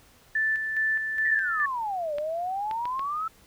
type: tone with tremolo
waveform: sine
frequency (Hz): 1760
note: A6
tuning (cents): 0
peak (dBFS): -22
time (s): 0.35-1.66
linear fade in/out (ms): 5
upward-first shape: square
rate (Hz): 2.4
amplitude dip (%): 45
type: exponential two-way sweep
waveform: sine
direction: down then up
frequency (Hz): 1964 to 576 to 1333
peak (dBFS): -27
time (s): 1.25-3.28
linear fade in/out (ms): 5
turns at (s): 2.15
type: clicks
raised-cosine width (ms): 0.3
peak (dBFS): -22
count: 4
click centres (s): 2.184 / 2.712 / 2.855 / 2.994
effects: pink hiss -57 dBFS RMS until 3.46 s